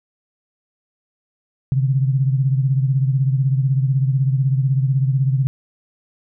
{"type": "beating tone pair", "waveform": "sine", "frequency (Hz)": [132.1, 148.1], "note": ["C3", "D3"], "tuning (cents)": [17, 15], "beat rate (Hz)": 16, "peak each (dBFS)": [-15, -22], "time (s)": [1.72, 5.47], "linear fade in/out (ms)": 0, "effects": []}